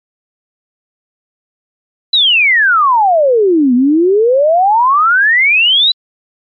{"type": "exponential two-way sweep", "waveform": "sine", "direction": "down then up", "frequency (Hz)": [4023, 239, 4023], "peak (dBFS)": -6, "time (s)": [2.13, 5.92], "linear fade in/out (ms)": 5, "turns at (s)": 3.74, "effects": ["MP3 48 kbps"]}